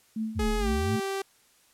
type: tone with tremolo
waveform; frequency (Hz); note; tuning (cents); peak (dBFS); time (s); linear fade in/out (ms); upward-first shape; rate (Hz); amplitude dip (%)
sine; 220; A3; 0; -26; 0.16-1; 5; triangle; 4.1; 75
type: exponential two-way sweep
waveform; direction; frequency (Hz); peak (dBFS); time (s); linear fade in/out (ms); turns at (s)
sine; down then up; 120 to 33.06 to 120; -27; 0.35-0.97; 20; 0.48
type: tone with pitch glide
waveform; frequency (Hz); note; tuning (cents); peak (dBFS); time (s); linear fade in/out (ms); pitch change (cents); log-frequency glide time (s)
sawtooth; 420.5 to 390.1; G#4 to G4; +22 to -8; -25; 0.39-1.22; 5; -130; 0.59-0.68
effects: white hiss -62 dBFS RMS until 1.73 s + low-pass 12000 Hz 12 dB/octave